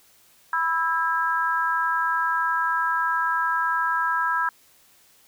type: chord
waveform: sine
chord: E major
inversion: second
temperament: equal with one note detuned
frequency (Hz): 987.8 / 1318.5 / 1626.1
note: B5 / E6 / G#6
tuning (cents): 0 / 0 / -37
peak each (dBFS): -25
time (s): 0.53-4.49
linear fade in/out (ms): 2
effects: white hiss -57 dBFS RMS until 5.27 s